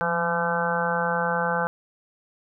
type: harmonic tone with a mistuned harmonic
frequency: 170 Hz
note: F3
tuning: 46 cents flat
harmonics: 1 / 3 / 4 / 5 / 6 / 7 / 8 / 9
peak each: -31 / -28 / -33 / -28 / -34 / -32 / -32 / -28 dBFS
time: 0.01-1.67 s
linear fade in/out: 0 ms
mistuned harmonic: 1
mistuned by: +47 cents
effects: none